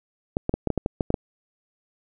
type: clicks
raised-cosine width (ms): 2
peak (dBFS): -9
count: 10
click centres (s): 0.369 / 0.494 / 0.54 / 0.673 / 0.703 / 0.777 / 0.861 / 1.008 / 1.104 / 1.142
effects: none